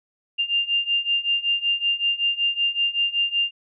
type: beating tone pair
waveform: sine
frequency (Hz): 2794 / 2799.3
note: F7 / F7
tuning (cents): 0 / +3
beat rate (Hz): 5.3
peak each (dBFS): -24 / -22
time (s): 0.38-3.51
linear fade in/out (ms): 20
effects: none